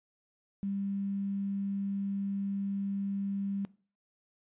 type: tone with quantisation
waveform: sine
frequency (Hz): 198.1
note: G3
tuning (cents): +18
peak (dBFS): -31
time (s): 0.63-3.65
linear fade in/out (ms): 0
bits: 10
effects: noise-tail reverb RT60 0.4 s tail -20 dB re dry + resampled to 8000 Hz